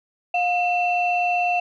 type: tone pair together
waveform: sine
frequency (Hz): 712 / 2688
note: F5 / E7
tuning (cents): +33 / +33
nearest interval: octave + major seventh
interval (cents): 2300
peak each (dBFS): -19 / -23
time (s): 0.34-1.6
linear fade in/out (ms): 5
effects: tanh soft clip ceiling -11 dBFS